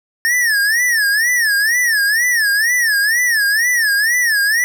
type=tone with vibrato; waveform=square; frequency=1791 Hz; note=A6; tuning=30 cents sharp; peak=-13 dBFS; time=0.25-4.64 s; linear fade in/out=0 ms; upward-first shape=sine; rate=2.1 Hz; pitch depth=180 cents each way; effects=none